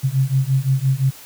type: beating tone pair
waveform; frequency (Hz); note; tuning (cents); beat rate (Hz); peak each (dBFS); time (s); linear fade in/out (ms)
sine; 130.81 / 136.61; C3 / C#3; 0 / -25; 5.8; -18; 0.03-1.11; 20
effects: white hiss -41 dBFS RMS until 1.25 s